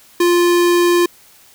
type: tone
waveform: square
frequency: 349.2 Hz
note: F4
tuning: in tune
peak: -11 dBFS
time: 0.2-1.06 s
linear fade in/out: 5 ms
effects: white hiss -47 dBFS RMS until 1.54 s